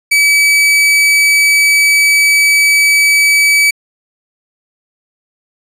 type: tone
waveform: 40% pulse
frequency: 2290 Hz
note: D7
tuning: 44 cents flat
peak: -6 dBFS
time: 0.11-3.71 s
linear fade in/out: 10 ms
effects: resampled to 32000 Hz